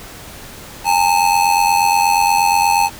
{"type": "ring-modulated tone", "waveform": "square", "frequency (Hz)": 862, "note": "A5", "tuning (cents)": -36, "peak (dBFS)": -9, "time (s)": [0.84, 2.9], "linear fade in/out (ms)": 50, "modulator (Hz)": 44.2, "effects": ["pink hiss -35 dBFS RMS until 2.99 s"]}